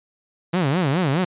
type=tone with vibrato; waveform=sawtooth; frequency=158.3 Hz; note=D#3; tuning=30 cents sharp; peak=-14 dBFS; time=0.53-1.25 s; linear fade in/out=10 ms; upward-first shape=sine; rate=4.8 Hz; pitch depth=300 cents each way; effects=resampled to 8000 Hz